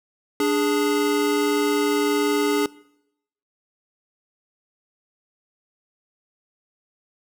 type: tone pair together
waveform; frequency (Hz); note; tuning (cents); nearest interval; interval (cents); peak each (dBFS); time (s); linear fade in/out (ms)
square; 293 / 414.4; D4 / G#4; -4 / -4; tritone; 600; -22; 0.4-2.66; 2
effects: noise-tail reverb RT60 0.8 s tail -22 dB re dry